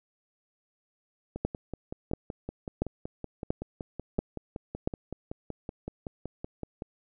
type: two click trains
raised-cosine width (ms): 2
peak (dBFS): -13 / -22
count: 6 / 30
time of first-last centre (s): 1.45-4.875 / 1.36-6.821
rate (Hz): 1.46 / 5.31
effects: none